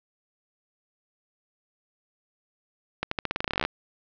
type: accelerating click train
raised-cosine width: 0.3 ms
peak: -10 dBFS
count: 18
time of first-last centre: 3.03-3.65 s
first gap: 84 ms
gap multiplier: 0.88
effects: low-pass 5000 Hz 12 dB/octave